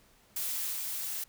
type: noise with level steps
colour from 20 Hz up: blue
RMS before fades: -34 / -36 dBFS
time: 0.36-1.24 s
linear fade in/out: 5 ms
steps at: 0.71 s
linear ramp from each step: 20 ms
effects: pink hiss -63 dBFS RMS until 1.28 s